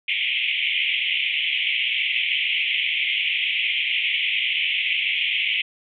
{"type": "band-pass noise", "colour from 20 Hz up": "pink", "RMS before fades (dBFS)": -23, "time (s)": [0.08, 5.62], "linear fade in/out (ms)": 5, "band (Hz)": [2100, 3300], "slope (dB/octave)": 96, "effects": []}